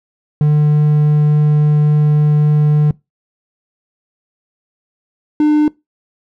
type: tone pair in turn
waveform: triangle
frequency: 149.7 / 301 Hz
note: D3 / D4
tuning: +33 / +43 cents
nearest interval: octave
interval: 1210 cents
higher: second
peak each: -6 dBFS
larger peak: neither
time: 0.41-2.91 / 5.4-5.68 s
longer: first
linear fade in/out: 2 ms
effects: noise-tail reverb RT60 0.2 s tail -22 dB re dry